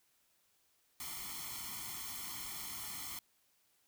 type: noise with comb filter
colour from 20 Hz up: white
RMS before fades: -44 dBFS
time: 1-3.19 s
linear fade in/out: 2 ms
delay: 0.93 ms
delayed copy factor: +0.85
effects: white hiss -74 dBFS RMS until 3.87 s